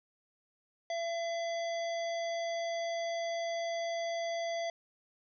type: harmonic tone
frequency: 674 Hz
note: E5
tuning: 38 cents sharp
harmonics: 1 / 3 / 5 / 7 / 9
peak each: -33 / -43 / -47 / -50 / -52 dBFS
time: 0.9-4.7 s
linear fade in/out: 2 ms
effects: none